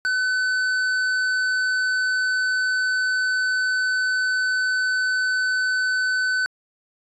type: tone with hard clipping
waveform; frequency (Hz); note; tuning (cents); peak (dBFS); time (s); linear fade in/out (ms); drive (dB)
sine; 1511; F#6; +36; -21; 0.05-6.46; 0; 8
effects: resampled to 24000 Hz